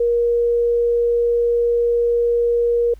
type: tone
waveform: sine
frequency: 473.5 Hz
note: A#4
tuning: 27 cents sharp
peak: -14 dBFS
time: 0-2.94 s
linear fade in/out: 5 ms
effects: added 50 Hz sine -38 dBFS peak until 2.99 s + pink hiss -58 dBFS RMS until 2.99 s